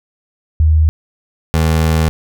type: tone pair in turn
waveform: sine / 25% pulse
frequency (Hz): 78.2 / 79.94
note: D#2 / D#2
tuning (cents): +9 / +47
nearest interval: unison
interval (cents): 38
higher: second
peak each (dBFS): -7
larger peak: neither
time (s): 0.6-0.89 / 1.54-2.09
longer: second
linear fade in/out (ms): 0
effects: none